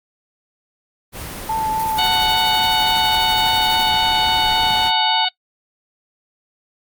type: noise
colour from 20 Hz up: pink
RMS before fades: -30 dBFS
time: 1.12-4.92 s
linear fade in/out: 50 ms
type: tone with vibrato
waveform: sine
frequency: 880 Hz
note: A5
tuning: in tune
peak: -18 dBFS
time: 1.49-5.25 s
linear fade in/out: 5 ms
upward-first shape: triangle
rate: 3.6 Hz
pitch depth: 19 cents each way
type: noise with tremolo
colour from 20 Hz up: blue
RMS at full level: -30 dBFS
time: 1.79-3.89 s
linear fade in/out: 10 ms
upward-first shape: sine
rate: 12 Hz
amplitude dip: 70%
type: harmonic tone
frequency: 740 Hz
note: F#5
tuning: in tune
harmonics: 1 / 2 / 3 / 4 / 5 / 6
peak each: -24 / -27 / -27 / -21 / -21 / -25 dBFS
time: 1.98-5.29 s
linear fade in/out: 10 ms
effects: noise-tail reverb RT60 0.1 s tail -23 dB re dry + Opus 32 kbps